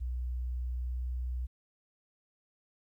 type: tone with pitch glide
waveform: sine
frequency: 61.74 to 62.17 Hz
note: B1 to B1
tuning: 0 to +12 cents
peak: -31 dBFS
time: 0-1.47 s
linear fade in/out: 20 ms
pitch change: +12 cents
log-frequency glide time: 0.74-1.07 s
effects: tanh soft clip ceiling -28 dBFS + 12-bit